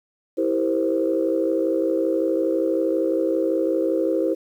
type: chord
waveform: sine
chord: C dominant seventh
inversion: first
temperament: just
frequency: 327 / 392.4 / 470.9 / 523.3 Hz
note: E4 / G4 / Bb4 / C5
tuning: -14 / +2 / +18 / 0 cents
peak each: -22 / -25 / -27 / -23 dBFS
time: 0.37-4.35 s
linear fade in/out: 20 ms
effects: tanh soft clip ceiling -9 dBFS + 9-bit